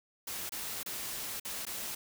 white noise with dropouts, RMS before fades -39 dBFS, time 0.27-1.95 s, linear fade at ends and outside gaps 5 ms, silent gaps 0.494-0.52 / 0.832-0.86 / 1.399-1.449 / 1.653-1.666 s, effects none

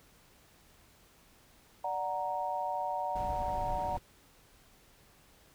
sine chord, D augmented, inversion none, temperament equal, 587.3 / 740 / 932.3 Hz, D5 / F#5 / A#5, 0 / 0 / 0 cents, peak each -39 / -35 / -35 dBFS, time 1.84-3.97 s, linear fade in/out 5 ms
brown noise, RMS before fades -40 dBFS, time 3.15-3.99 s, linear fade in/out 10 ms
effects pink hiss -62 dBFS RMS until 5.54 s

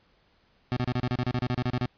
25% pulse tone bursts, 124.3 Hz, B2, 12 cents sharp, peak -21 dBFS, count 15, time 0.72-1.859 s, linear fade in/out 0 ms, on 47 ms, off 31 ms, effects pink hiss -65 dBFS RMS until 1.97 s + resampled to 11025 Hz

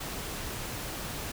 pink noise, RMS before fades -37 dBFS, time 0-1.32 s, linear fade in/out 10 ms, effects none

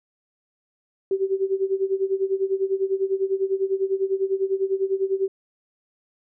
sine tone with tremolo, 386.2 Hz, G4, 26 cents flat, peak -17 dBFS, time 1.11-5.28 s, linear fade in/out 2 ms, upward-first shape sine, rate 10 Hz, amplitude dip 85%, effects none

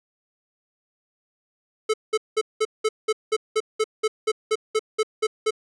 square tone bursts, 434.5 Hz, A4, 22 cents flat, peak -19 dBFS, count 16, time 1.89-5.508 s, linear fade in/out 10 ms, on 48 ms, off 190 ms, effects resampled to 22050 Hz

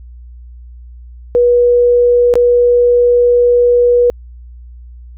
sine tone with dropouts, 484.7 Hz, B4, 32 cents flat, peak -6 dBFS, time 1.35-4.1 s, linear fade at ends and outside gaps 0 ms, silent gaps 2.339-2.355 s, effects added 60 Hz sine -31 dBFS peak until 5.17 s

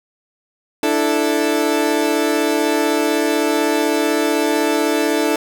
30% pulse chord, D suspended second, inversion none, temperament equal, 293.7 / 329.6 / 440 Hz, D4 / E4 / A4, 0 / 0 / 0 cents, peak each -17 dBFS, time 0.83-5.36 s, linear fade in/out 2 ms, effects none

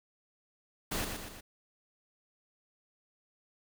pink noise with echo, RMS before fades -34 dBFS, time 0.91-1.05 s, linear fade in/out 10 ms, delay 120 ms, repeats 3, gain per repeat -5 dB, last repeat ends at 1.41 s, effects none

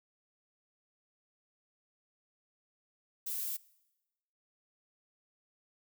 violet noise, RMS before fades -37 dBFS, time 3.26-3.57 s, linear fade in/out 10 ms, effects noise-tail reverb RT60 1.0 s tail -22 dB re dry

